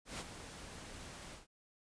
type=noise with ADSR envelope; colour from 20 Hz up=pink; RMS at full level=-41 dBFS; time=0.05-1.47 s; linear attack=140 ms; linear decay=42 ms; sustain=-9 dB; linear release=150 ms; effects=resampled to 22050 Hz